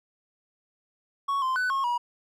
triangle tone with pitch steps, 1111 / 1040 / 1498 / 1085 / 963 Hz, C#6 / C6 / F#6 / C#6 / B5, +4 / -11 / +21 / -37 / -44 cents, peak -22 dBFS, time 1.28-1.98 s, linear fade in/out 10 ms, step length 140 ms, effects none

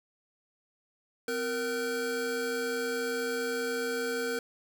square tone cluster, 256.2 / 466.5 / 1514 Hz, C4 / A#4 / F#6, -36 / +1 / +39 cents, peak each -39 / -32 / -38 dBFS, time 1.28-4.39 s, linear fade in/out 2 ms, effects none

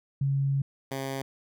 sine / 10% pulse tone pair in turn, 138 / 135.08 Hz, C#3 / C#3, -7 / -44 cents, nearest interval unison, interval 37 cents, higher first, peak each -23 dBFS, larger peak neither, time 0.21-0.62 / 0.91-1.22 s, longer first, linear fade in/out 5 ms, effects none

